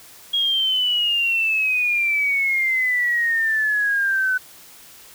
sine exponential sweep, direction down, 3300 to 1500 Hz, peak -17 dBFS, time 0.33-4.38 s, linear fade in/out 10 ms, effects white hiss -45 dBFS RMS until 5.14 s

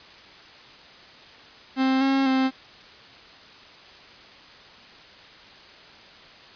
45% pulse tone with pitch steps, 263.6 / 270.3 / 263.1 Hz, C4 / C#4 / C4, +13 / -44 / +10 cents, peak -19 dBFS, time 1.76-2.51 s, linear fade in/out 50 ms, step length 250 ms, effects white hiss -47 dBFS RMS until 6.55 s + resampled to 11025 Hz

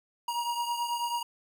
square beating tone pair, 948 / 957.2 Hz, A#5 / A#5, +29 / +46 cents, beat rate 9.2 Hz, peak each -31 / -37 dBFS, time 0.28-1.23 s, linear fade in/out 5 ms, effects none

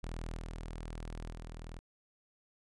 sawtooth tone with level steps, 40.59 Hz, E1, 26 cents flat, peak -35 / -37 / -40 dBFS, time 0.03-1.79 s, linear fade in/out 0 ms, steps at 0.37 / 1.32 s, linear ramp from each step 2 ms, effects resampled to 24000 Hz

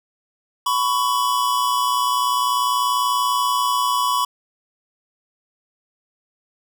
square tone pair together, 997 / 1117.4 Hz, B5 / C#6, +16 / +13 cents, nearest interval major second, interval 197 cents, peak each -21 dBFS, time 0.66-4.25 s, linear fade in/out 5 ms, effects none

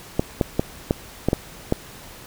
clicks, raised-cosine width 2 ms, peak -4 dBFS, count 7, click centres 0.195 / 0.412 / 0.595 / 0.909 / 1.286 / 1.331 / 1.724 s, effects pink hiss -42 dBFS RMS until 2.26 s

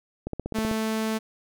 click train, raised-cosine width 2 ms, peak -17 dBFS, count 8, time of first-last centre 0.27-0.713 s, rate 15.8 Hz
sawtooth tone, 220 Hz, A3, in tune, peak -21 dBFS, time 0.54-1.19 s, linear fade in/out 20 ms
effects none

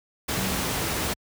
sine tone in noise, 189.6 Hz, F#3, 43 cents sharp, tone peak -31 dBFS, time 0.37-0.59 s, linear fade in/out 10 ms, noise pink, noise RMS -27 dBFS, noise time 0.28-1.14 s, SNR -7 dB, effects high-pass 60 Hz 12 dB/octave

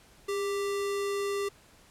sine tone with sample-and-hold, 402.5 Hz, G4, 46 cents sharp, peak -28 dBFS, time 0.28-1.49 s, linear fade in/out 10 ms, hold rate 1575 Hz, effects pink hiss -58 dBFS RMS until 1.9 s + low-pass 12000 Hz 12 dB/octave

